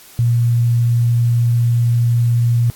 sine tone, 118.7 Hz, A#2, 32 cents sharp, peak -11 dBFS, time 0.19-2.7 s, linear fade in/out 0 ms, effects white hiss -42 dBFS RMS until 2.75 s + AAC 64 kbps

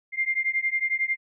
sine beating tone pair, 2100 / 2111 Hz, C7 / C7, +6 / +15 cents, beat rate 11 Hz, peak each -26 dBFS, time 0.12-1.17 s, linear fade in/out 50 ms, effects none

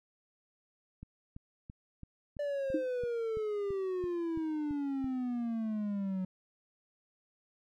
click train, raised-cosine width 5 ms, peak -33 dBFS, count 13, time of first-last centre 1.03-5.043 s, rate 2.99 Hz
triangle exponential sweep, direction down, 587.3 to 184.3 Hz, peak -30 dBFS, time 2.39-6.25 s, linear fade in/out 5 ms
sine tone with exponential decay, 311.1 Hz, D#4, in tune, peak -25 dBFS, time 2.74-2.88 s, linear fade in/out 5 ms, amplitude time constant 30 ms
effects none

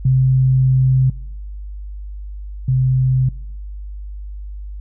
sine tone pair in turn, 130.6 / 129.62 Hz, C3 / C3, -3 / -16 cents, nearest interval unison, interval 13 cents, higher first, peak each -10 / -12 dBFS, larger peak first, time 0.05-1.1 / 2.68-3.29 s, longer first, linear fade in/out 5 ms, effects noise-tail reverb RT60 1.0 s tail -26 dB re dry + added 50 Hz sine -27 dBFS peak until 4.8 s

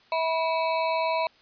square ring-modulated tone, 813 Hz, G#5, 37 cents flat, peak -21 dBFS, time 0.12-1.27 s, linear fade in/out 2 ms, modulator 164 Hz, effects white hiss -58 dBFS RMS until 1.41 s + resampled to 11025 Hz

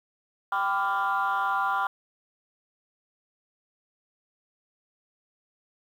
sine chord, G dominant seventh, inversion none, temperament equal with one note detuned, 784 / 1003.9 / 1174.7 / 1396.9 Hz, G5 / B5 / D6 / F6, 0 / +28 / 0 / 0 cents, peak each -28 dBFS, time 0.52-1.87 s, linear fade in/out 2 ms, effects tanh soft clip ceiling -18 dBFS + 9-bit

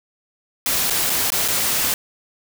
white noise with dropouts, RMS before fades -20 dBFS, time 0.66-1.94 s, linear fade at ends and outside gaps 1 ms, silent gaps 0.9-0.906 / 1.097-1.101 / 1.303-1.32 / 1.479-1.484 s, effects none

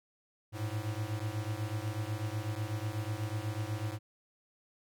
square beating tone pair, 103.83 / 111.93 Hz, G#2 / A2, 0 / +30 cents, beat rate 8.1 Hz, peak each -37 / -38 dBFS, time 0.52-3.99 s, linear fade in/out 50 ms, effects none

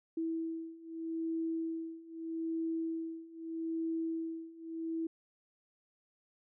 sine beating tone pair, 326.3 / 327.1 Hz, E4 / E4, -18 / -13 cents, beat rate 0.8 Hz, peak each -39 / -37 dBFS, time 0.17-5.07 s, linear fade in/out 5 ms, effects none

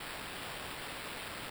violet noise with sample-and-hold, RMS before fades -43 dBFS, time 0-1.5 s, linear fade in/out 5 ms, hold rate 6300 Hz, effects none

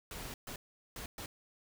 pink noise bursts at uneven times, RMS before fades -44 dBFS, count 4, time 0.11-0.34 / 0.47-0.56 / 0.96-1.06 / 1.18-1.26 s, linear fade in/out 2 ms, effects none

